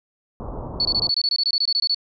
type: low-pass noise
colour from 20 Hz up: pink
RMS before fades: -32 dBFS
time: 0.4-1.09 s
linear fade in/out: 0 ms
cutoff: 1100 Hz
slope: 48 dB/octave
type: tone bursts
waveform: sine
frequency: 4435 Hz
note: C#8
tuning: in tune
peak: -17 dBFS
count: 16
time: 0.8-1.946 s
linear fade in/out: 2 ms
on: 51 ms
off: 22 ms
effects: none